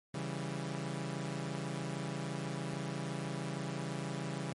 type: chord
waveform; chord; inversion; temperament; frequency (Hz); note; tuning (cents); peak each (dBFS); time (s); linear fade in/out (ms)
sawtooth; C# diminished; none; equal; 138.59 / 164.81 / 196; C#3 / E3 / G3; 0 / 0 / 0; -36 / -37 / -39; 0.14-4.53; 5
effects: MP3 48 kbps